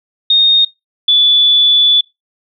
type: tone pair in turn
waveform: sine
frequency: 3697 / 3460 Hz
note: A#7 / A7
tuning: -15 / -30 cents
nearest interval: minor second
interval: 115 cents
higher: first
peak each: -6 dBFS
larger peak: neither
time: 0.3-0.65 / 1.08-2.01 s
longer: second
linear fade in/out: 5 ms
effects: noise-tail reverb RT60 0.2 s tail -23 dB re dry